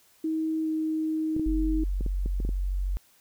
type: tone with pitch glide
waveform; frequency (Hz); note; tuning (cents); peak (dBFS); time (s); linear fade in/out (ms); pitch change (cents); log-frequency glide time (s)
sine; 317.6 to 314.9; D#4 to D#4; +36 to +21; -25; 0.24-1.84; 5; -15; 0.63-0.68
type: clicks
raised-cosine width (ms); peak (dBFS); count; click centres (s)
3; -22; 8; 1.365 / 1.396 / 2.009 / 2.063 / 2.26 / 2.402 / 2.45 / 2.491
type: tone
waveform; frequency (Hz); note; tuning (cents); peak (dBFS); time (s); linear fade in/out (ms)
sine; 46.62; F#1; +14; -25; 1.46-2.97; 0
effects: white hiss -61 dBFS RMS until 3.2 s